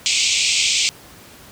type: band-pass noise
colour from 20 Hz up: pink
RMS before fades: -18 dBFS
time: 0.06-0.89 s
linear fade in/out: 0 ms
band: 2200 to 8200 Hz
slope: 96 dB/octave
effects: pink hiss -43 dBFS RMS until 1.51 s + high-pass 60 Hz 12 dB/octave